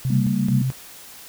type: tone with tremolo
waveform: sine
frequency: 130.81 Hz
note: C3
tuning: in tune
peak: -19 dBFS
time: 0.05-0.72 s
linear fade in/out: 0 ms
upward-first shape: square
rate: 2.3 Hz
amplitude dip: 80%
type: chord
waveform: sine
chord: G diminished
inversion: second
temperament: equal with one note detuned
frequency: 138.59 / 196 / 229.2 Hz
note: Db3 / G3 / Bb3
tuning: 0 / 0 / -29 cents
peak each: -25 / -21 / -23 dBFS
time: 0.1-0.62 s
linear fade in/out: 5 ms
effects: white hiss -42 dBFS RMS until 1.28 s